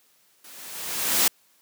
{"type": "noise with level ramp", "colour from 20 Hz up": "white", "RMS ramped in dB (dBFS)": [-47, -18], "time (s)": [0.44, 1.28], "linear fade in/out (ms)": 5, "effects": ["white hiss -62 dBFS RMS until 1.61 s", "high-pass 150 Hz 12 dB/octave"]}